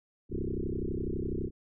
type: tone with frequency modulation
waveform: sine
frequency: 168.2 Hz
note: E3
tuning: 35 cents sharp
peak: -30 dBFS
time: 0.29-1.51 s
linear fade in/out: 50 ms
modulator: 32 Hz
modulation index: 7.3
effects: none